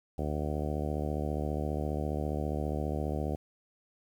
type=harmonic tone; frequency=74.8 Hz; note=D2; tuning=32 cents sharp; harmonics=1 / 2 / 3 / 4 / 5 / 6 / 7 / 8 / 9 / 10; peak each=-34 / -37 / -39 / -40 / -41 / -42 / -42 / -43 / -44 / -44 dBFS; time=0.18-3.36 s; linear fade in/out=5 ms; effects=10-bit